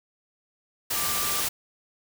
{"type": "tone in noise", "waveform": "sine", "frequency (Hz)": 1180, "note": "D6", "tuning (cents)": 8, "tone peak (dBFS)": -34, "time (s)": [0.95, 1.41], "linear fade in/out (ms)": 10, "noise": "white", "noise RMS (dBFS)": -27, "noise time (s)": [0.9, 1.49], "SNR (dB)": -10, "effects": []}